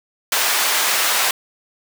pink high-pass noise, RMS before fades -18 dBFS, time 0.32-1.31 s, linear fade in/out 2 ms, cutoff 970 Hz, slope 12 dB/octave, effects none

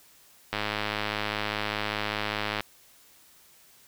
click train, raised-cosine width 0.3 ms, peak -12 dBFS, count 219, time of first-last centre 0.53-2.606 s, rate 105 Hz, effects white hiss -57 dBFS RMS until 3.87 s

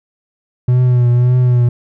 triangle tone with vibrato, 123.47 Hz, B2, in tune, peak -6 dBFS, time 0.68-1.69 s, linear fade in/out 5 ms, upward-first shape triangle, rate 1.8 Hz, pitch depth 43 cents each way, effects none

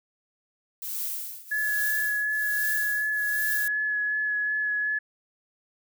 violet noise with tremolo, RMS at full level -30 dBFS, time 0.82-3.68 s, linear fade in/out 2 ms, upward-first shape triangle, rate 1.2 Hz, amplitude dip 90%
sine tone with vibrato, 1700 Hz, G#6, 40 cents sharp, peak -24 dBFS, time 1.51-4.99 s, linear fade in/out 10 ms, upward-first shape sine, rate 2.7 Hz, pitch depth 13 cents each way
effects none

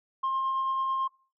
sine tone with tremolo, 1063 Hz, C6, 27 cents sharp, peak -23 dBFS, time 0.23-1.08 s, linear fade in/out 10 ms, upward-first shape sine, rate 9.1 Hz, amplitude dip 25%, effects noise-tail reverb RT60 0.4 s tail -25 dB re dry + tanh soft clip ceiling -23 dBFS

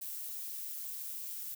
violet noise with amplitude modulation, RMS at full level -40 dBFS, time 0.01-1.55 s, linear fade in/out 10 ms, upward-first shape sine, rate 146 Hz, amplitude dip 35%, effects none

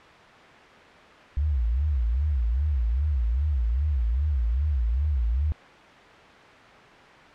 sine tone with vibrato, 65.3 Hz, C2, 3 cents flat, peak -21 dBFS, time 1.37-5.52 s, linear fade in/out 0 ms, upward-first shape sine, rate 2.5 Hz, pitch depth 280 cents each way, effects white hiss -47 dBFS RMS until 7.34 s + low-pass 2000 Hz 12 dB/octave

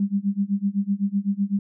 sine tone with tremolo, 199.6 Hz, G3, 32 cents sharp, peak -17 dBFS, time 0-1.59 s, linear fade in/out 2 ms, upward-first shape sine, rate 7.9 Hz, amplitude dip 95%, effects none

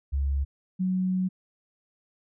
sine tone pair in turn, 69.3 / 185.38 Hz, C#2 / F#3, 0 / +4 cents, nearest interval octave + perfect fourth, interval 1704 cents, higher second, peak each -23 dBFS, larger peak neither, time 0.12-0.45 / 0.79-1.29 s, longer second, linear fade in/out 20 ms, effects none

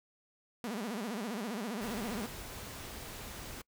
sawtooth tone with vibrato, 220 Hz, A3, in tune, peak -32 dBFS, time 0.64-2.26 s, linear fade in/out 0 ms, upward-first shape sine, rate 15 Hz, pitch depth 210 cents each way
pink noise, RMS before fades -45 dBFS, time 1.81-3.62 s, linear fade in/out 10 ms
effects noise-tail reverb RT60 0.1 s tail -24 dB re dry

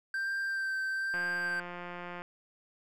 triangle tone with vibrato, 1568 Hz, G6, in tune, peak -29 dBFS, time 0.14-1.6 s, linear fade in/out 2 ms, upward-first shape sine, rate 1.1 Hz, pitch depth 17 cents each way
click train, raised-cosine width 0.5 ms, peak -27 dBFS, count 191, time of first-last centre 1.14-2.22 s, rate 176 Hz
effects none

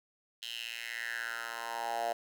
10% pulse tone with high-pass filter sweep, 116.5 Hz, A#2, 1 cent flat, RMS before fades -38 dBFS, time 0.42-2.13 s, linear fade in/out 5 ms, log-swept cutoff 3300 to 660 Hz, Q 4.8, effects none

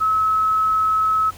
sine tone, 1291 Hz, E6, 37 cents flat, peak -15 dBFS, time 0-1.31 s, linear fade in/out 20 ms, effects added 85 Hz sine -43 dBFS peak until 1.37 s + pink hiss -43 dBFS RMS until 1.37 s

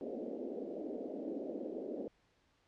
pink band-pass noise, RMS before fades -42 dBFS, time 0.01-2.08 s, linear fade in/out 0 ms, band 230 to 610 Hz, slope 48 dB/octave, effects pink hiss -73 dBFS RMS until 2.67 s + low-pass 5000 Hz 12 dB/octave

